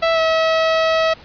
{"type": "tone with pitch glide", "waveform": "sawtooth", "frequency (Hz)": [659.3, 645.4], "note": ["E5", "E5"], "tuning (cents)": [0, -37], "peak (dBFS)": -10, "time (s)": [0.02, 1.14], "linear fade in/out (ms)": 10, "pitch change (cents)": -37, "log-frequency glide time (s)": [0.13, 0.2], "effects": ["pink hiss -42 dBFS RMS until 1.24 s", "resampled to 11025 Hz"]}